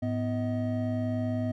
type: tone cluster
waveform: triangle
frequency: 106.5 / 249.3 / 632 Hz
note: G#2 / B3 / D#5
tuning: +44 / +16 / +27 cents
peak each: -29 / -28 / -33 dBFS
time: 0.02-1.52 s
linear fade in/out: 10 ms
effects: none